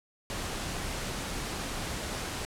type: noise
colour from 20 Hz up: pink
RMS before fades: -35 dBFS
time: 0.3-2.45 s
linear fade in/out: 0 ms
effects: low-pass 10000 Hz 12 dB/octave